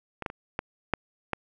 clicks, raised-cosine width 0.5 ms, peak -19 / -15 / -23 / -13 / -8 / -12 dBFS, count 6, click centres 0.223 / 0.262 / 0.301 / 0.591 / 0.937 / 1.333 s, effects none

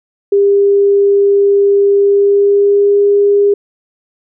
sine tone with pitch glide, 400.8 to 405.2 Hz, G4 to G#4, +38 to -43 cents, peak -6 dBFS, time 0.32-3.54 s, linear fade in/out 5 ms, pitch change +19 cents, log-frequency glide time 1.99-3 s, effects none

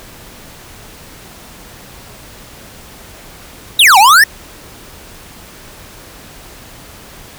square exponential two-way sweep, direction down then up, 3972 to 744 to 1885 Hz, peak -4 dBFS, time 3.79-4.24 s, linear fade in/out 5 ms, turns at 3.98 s, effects pink hiss -36 dBFS RMS until 7.38 s

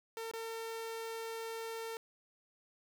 sawtooth tone with dropouts, 452.8 Hz, A4, 50 cents sharp, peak -36 dBFS, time 0.17-1.97 s, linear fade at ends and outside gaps 1 ms, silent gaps 0.313-0.336 s, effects 11-bit

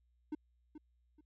triangle tone with echo, 304.1 Hz, D#4, 40 cents flat, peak -34 dBFS, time 0.32-0.35 s, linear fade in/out 5 ms, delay 430 ms, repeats 2, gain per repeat -11 dB, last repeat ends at 1.21 s, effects added 60 Hz sine -70 dBFS peak until 1.25 s

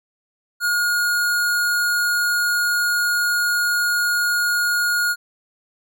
square tone, 1434 Hz, F6, 45 cents sharp, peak -18 dBFS, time 0.6-5.16 s, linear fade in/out 50 ms, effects none

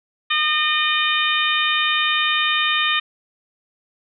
harmonic tone, 610 Hz, D#5, 34 cents flat, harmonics 2 / 3 / 4 / 5 / 6, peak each -23 / -23 / -23 / -23 / -23 dBFS, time 0.3-3 s, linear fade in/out 10 ms, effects none

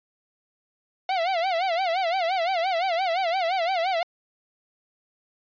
45% pulse tone with vibrato, 714 Hz, F5, 38 cents sharp, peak -22 dBFS, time 1.09-4.03 s, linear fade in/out 2 ms, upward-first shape sine, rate 5.8 Hz, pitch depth 150 cents each way, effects resampled to 11025 Hz

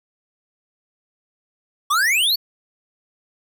square exponential sweep, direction up, 1108.7 to 4605 Hz, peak -16 dBFS, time 1.9-2.36 s, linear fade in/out 10 ms, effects none

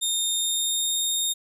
20% pulse tone with pitch glide, 3661 to 3686 Hz, A#7 to A#7, -32 to -20 cents, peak -17 dBFS, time 0.01-1.34 s, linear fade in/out 20 ms, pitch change +12 cents, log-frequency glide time 0.37-0.99 s, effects none

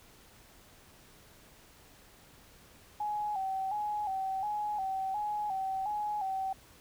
sine tone with vibrato, 802 Hz, G5, 39 cents sharp, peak -31 dBFS, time 3-6.53 s, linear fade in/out 5 ms, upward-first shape square, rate 1.4 Hz, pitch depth 76 cents each way, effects pink hiss -58 dBFS RMS until 6.8 s

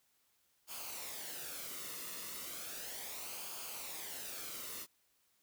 white noise with flanger, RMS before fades -45 dBFS, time 0.67-4.87 s, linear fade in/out 50 ms, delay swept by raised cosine 0.52 to 1.29 ms, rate 0.35 Hz, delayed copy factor -0.55, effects white hiss -75 dBFS RMS until 5.42 s

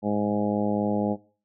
harmonic tone with a mistuned harmonic, 103.83 Hz, G#2, in tune, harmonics 1 / 2 / 3 / 4 / 5 / 6 / 7 / 8, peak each -36 / -25 / -31 / -33 / -31 / -33 / -36 / -34 dBFS, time 0.02-1.17 s, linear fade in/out 50 ms, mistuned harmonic 1, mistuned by +27 cents, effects noise-tail reverb RT60 0.4 s tail -20 dB re dry

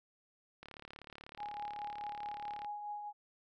click train, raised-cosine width 0.3 ms, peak -33 dBFS, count 74, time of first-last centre 0.63-2.647 s, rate 36.2 Hz
sine tone with tremolo, 830.6 Hz, G#5, in tune, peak -38 dBFS, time 1.37-3.13 s, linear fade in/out 50 ms, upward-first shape triangle, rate 4.7 Hz, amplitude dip 45%
effects none

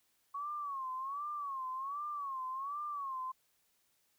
sine tone with vibrato, 1108.7 Hz, C#6, in tune, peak -37 dBFS, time 0.34-3.32 s, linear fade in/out 10 ms, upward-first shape sine, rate 1.3 Hz, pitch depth 130 cents each way, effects white hiss -75 dBFS RMS until 4.18 s

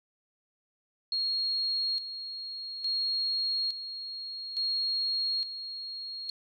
sine tone with tremolo, 4279 Hz, C8, 38 cents sharp, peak -27 dBFS, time 1.12-6.3 s, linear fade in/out 2 ms, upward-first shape square, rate 0.58 Hz, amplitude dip 65%, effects none

